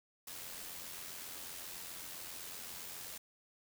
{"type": "noise with amplitude modulation", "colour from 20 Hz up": "white", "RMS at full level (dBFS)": -45, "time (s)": [0.27, 3.18], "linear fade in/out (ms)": 5, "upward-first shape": "sine", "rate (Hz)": 87.6, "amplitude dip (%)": 40, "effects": []}